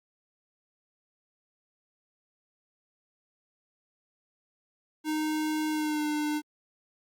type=tone with pitch glide; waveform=square; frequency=308.9 to 300.5 Hz; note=D#4 to D4; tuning=-12 to +40 cents; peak=-28 dBFS; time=5.04-6.42 s; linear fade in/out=50 ms; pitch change=-48 cents; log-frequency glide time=5.7-6.05 s; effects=Opus 48 kbps